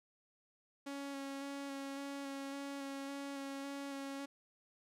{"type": "tone with vibrato", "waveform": "sawtooth", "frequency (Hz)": 277.2, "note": "C#4", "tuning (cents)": 0, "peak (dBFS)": -38, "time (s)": [0.86, 4.26], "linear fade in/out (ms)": 10, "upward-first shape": "square", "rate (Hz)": 1.8, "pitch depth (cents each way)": 13, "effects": ["low-pass 11000 Hz 12 dB/octave"]}